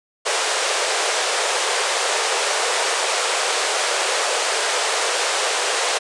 pink band-pass noise, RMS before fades -21 dBFS, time 0.25-5.99 s, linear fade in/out 20 ms, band 420 to 9500 Hz, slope 48 dB/octave, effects resampled to 24000 Hz

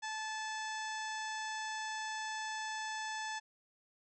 harmonic tone with a mistuned harmonic, 870 Hz, A5, 20 cents flat, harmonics 1 / 2 / 3 / 4 / 5 / 6 / 7 / 8 / 9, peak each -41 / -42 / -51 / -50 / -55 / -51 / -52 / -57 / -54 dBFS, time 0.02-3.4 s, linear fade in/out 20 ms, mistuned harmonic 7, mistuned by +39 cents, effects none

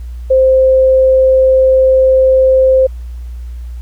sine tone, 523.3 Hz, C5, in tune, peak -5 dBFS, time 0.3-2.87 s, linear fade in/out 10 ms, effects added 60 Hz sine -22 dBFS peak until 3.81 s + pink hiss -50 dBFS RMS until 3.81 s

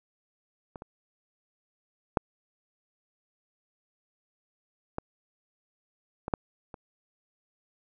clicks, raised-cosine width 1 ms, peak -26 / -27 / -8 / -17 / -19 / -10 / -27 dBFS, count 7, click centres 0.758 / 0.821 / 2.172 / 4.984 / 6.281 / 6.338 / 6.742 s, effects none

